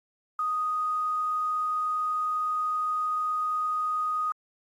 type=tone with quantisation; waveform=sine; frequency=1244.5 Hz; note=D#6; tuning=in tune; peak=-25 dBFS; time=0.39-4.32 s; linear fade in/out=2 ms; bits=9; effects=AAC 32 kbps